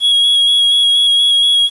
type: tone with vibrato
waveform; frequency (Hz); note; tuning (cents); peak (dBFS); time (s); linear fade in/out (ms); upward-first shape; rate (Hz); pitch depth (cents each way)
triangle; 3322; G#7; 0; -7; 0-1.7; 50; square; 4.2; 13
effects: resampled to 24000 Hz + 7-bit